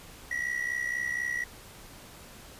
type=tone with amplitude modulation; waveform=triangle; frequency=1929 Hz; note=B6; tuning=41 cents flat; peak=-24 dBFS; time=0.31-1.44 s; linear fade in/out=5 ms; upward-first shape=sine; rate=64.1 Hz; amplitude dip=75%; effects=pink hiss -49 dBFS RMS until 2.59 s + resampled to 32000 Hz